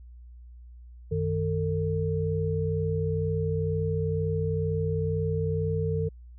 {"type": "tone cluster", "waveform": "sine", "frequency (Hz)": [93.4, 155.5, 449.2], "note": ["F#2", "D#3", "A4"], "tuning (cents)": [17, -1, 36], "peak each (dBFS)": -29, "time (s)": [1.11, 6.09], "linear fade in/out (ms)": 10, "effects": ["added 60 Hz sine -44 dBFS peak until 6.38 s"]}